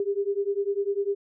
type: beating tone pair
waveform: sine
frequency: 395.8 / 405.8 Hz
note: G4 / G#4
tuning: +17 / -40 cents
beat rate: 10 Hz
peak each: -27 dBFS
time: 0-1.15 s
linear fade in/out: 2 ms
effects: none

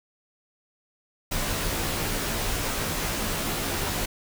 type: noise with comb filter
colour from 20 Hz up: pink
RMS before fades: -28 dBFS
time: 1.31-4.06 s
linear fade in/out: 10 ms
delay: 16 ms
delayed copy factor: -0.95
effects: none

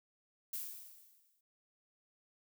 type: noise with exponential decay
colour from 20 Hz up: violet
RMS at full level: -39 dBFS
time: 0.53-1.41 s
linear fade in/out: 5 ms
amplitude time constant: 190 ms
effects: none

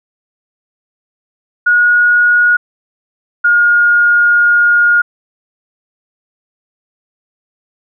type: tone pair in turn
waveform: sine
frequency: 1447 / 1426.3 Hz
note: F#6 / F6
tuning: -39 / +36 cents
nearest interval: unison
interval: 25 cents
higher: first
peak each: -6 dBFS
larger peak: neither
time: 1.66-2.57 / 3.44-5.02 s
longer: second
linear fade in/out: 10 ms
effects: none

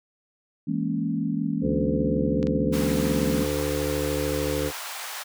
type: chord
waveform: sine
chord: A# half-diminished seventh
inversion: second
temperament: equal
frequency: 164.81 / 207.7 / 233.1 / 277.2 Hz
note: E3 / G#3 / A#3 / C#4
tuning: 0 / 0 / 0 / 0 cents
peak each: -29 dBFS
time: 0.67-3.44 s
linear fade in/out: 10 ms
type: harmonic tone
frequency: 73.4 Hz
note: D2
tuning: in tune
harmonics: 1 / 2 / 4 / 5 / 6 / 7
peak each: -32 / -33 / -30 / -35 / -30 / -29 dBFS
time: 1.61-4.72 s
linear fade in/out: 50 ms
type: clicks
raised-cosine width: 0.2 ms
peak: -21 dBFS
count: 2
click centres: 2.429 / 2.47 s
type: high-pass noise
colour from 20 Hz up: pink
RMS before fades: -35 dBFS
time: 2.72-5.24 s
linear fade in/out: 20 ms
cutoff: 730 Hz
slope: 24 dB/octave
effects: none

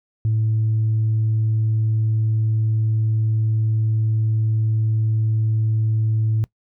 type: tone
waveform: sine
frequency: 110 Hz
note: A2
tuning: in tune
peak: -15 dBFS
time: 0.25-6.44 s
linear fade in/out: 0 ms
effects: noise-tail reverb RT60 0.1 s tail -23 dB re dry + tanh soft clip ceiling -13 dBFS

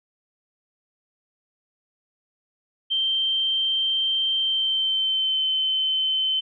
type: tone with pitch glide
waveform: sine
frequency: 3136 to 3071 Hz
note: G7 to G7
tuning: 0 to -36 cents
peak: -20 dBFS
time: 2.9-6.41 s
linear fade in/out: 20 ms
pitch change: -36 cents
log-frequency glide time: 4.37-5.45 s
effects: none

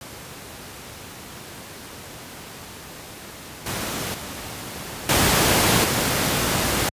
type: noise with level steps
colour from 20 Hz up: pink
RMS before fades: -38 / -27 / -33 / -17 / -21 dBFS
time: 0.01-6.89 s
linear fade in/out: 2 ms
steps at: 3.66 / 4.14 / 5.09 / 5.84 s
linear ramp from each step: 2 ms
effects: high-pass 80 Hz 12 dB/octave + resampled to 32000 Hz

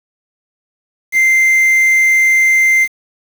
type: tone with quantisation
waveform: triangle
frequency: 2087 Hz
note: C7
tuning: 5 cents flat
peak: -6 dBFS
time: 1.12-2.88 s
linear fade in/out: 50 ms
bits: 5
effects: none

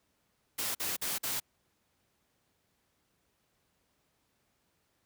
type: noise bursts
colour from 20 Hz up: white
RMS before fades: -34 dBFS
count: 4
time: 0.58-1.401 s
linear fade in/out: 10 ms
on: 170 ms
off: 47 ms
effects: pink hiss -75 dBFS RMS until 5.05 s + high-pass 60 Hz 12 dB/octave

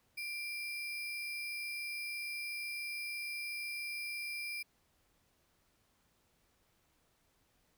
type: tone with sample-and-hold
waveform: sine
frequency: 2363 Hz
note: D7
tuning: 10 cents sharp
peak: -38 dBFS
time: 0.17-4.63 s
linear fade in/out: 10 ms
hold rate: 7350 Hz
effects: pink hiss -74 dBFS RMS until 7.77 s

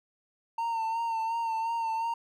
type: tone with vibrato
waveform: triangle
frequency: 910 Hz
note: A#5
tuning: 42 cents flat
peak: -26 dBFS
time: 0.58-2.14 s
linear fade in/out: 5 ms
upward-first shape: sine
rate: 2.8 Hz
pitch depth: 35 cents each way
effects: none

